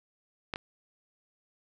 clicks, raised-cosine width 0.3 ms, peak -16 / -20 dBFS, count 2, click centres 0.538 / 0.559 s, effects none

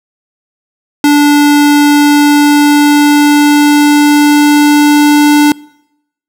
square tone with pitch glide, 291.7 to 294.7 Hz, D4 to D4, -12 to +6 cents, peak -4 dBFS, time 1.04-5.52 s, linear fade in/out 2 ms, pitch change +18 cents, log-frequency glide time 1.85-5.38 s, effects noise-tail reverb RT60 0.8 s tail -24 dB re dry

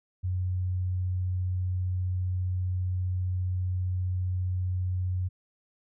sine tone, 91.5 Hz, F#2, 19 cents flat, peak -26 dBFS, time 0.23-5.29 s, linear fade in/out 20 ms, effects none

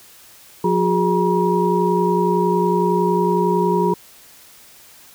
sine tone cluster, 178.5 / 363.2 / 414.1 / 955 Hz, F3 / F#4 / G#4 / A#5, +38 / -32 / -5 / +42 cents, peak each -20 dBFS, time 0.64-3.94 s, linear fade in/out 5 ms, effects white hiss -46 dBFS RMS until 5.14 s

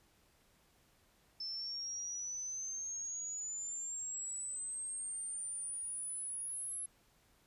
sine exponential sweep, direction up, 5274 to 11020 Hz, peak -39 dBFS, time 1.4-6.86 s, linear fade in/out 5 ms, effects pink hiss -70 dBFS RMS until 7.46 s + resampled to 32000 Hz

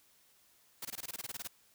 white noise bursts, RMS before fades -41 dBFS, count 13, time 0.82-1.475 s, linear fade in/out 5 ms, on 31 ms, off 21 ms, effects white hiss -67 dBFS RMS until 1.74 s

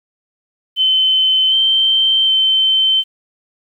sine tone with pitch steps, 3064 / 3121 / 3090 Hz, G7 / G7 / G7, -40 / -8 / -26 cents, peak -10 dBFS, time 0.76-3.04 s, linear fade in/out 50 ms, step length 760 ms, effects 8-bit

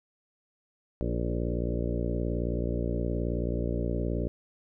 harmonic tone with a mistuned harmonic, 58.9 Hz, A#1, 19 cents sharp, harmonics 1 / 2 / 3 / 4 / 5 / 6 / 7 / 8 / 9 / 10, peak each -31 / -34 / -36 / -37 / -38 / -39 / -39 / -40 / -41 / -41 dBFS, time 1.01-4.28 s, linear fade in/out 0 ms, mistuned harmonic 6, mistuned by -24 cents, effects none

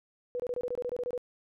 sine tone bursts, 491.2 Hz, B4, 9 cents flat, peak -30 dBFS, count 12, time 0.35-1.178 s, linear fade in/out 0 ms, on 47 ms, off 24 ms, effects none

